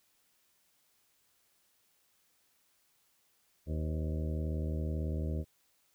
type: harmonic tone with a mistuned harmonic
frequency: 78.1 Hz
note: D#2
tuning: 7 cents sharp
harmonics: 1 / 2 / 3 / 4 / 5 / 6 / 7 / 8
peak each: -33 / -39 / -43 / -45 / -47 / -49 / -50 / -51 dBFS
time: 3.66-5.45 s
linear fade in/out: 50 ms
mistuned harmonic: 6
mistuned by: +94 cents
effects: white hiss -72 dBFS RMS until 5.94 s